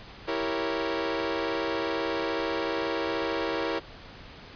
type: chord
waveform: sawtooth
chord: E diminished seventh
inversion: none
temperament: equal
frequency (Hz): 329.6 / 392 / 466.2 / 554.4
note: E4 / G4 / Bb4 / Db5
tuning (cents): 0 / 0 / 0 / 0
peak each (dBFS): -28 / -31 / -28 / -30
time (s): 0.27-3.8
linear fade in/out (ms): 20
effects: pink hiss -46 dBFS RMS until 4.55 s + resampled to 11025 Hz